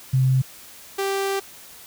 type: tone pair in turn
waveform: sine / sawtooth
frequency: 130.81 / 392 Hz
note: C3 / G4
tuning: 0 / 0 cents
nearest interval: octave + perfect fifth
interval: 1900 cents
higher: second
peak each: -15 / -18 dBFS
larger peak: first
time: 0.13-0.42 / 0.98-1.4 s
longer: second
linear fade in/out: 10 ms
effects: white hiss -44 dBFS RMS until 1.86 s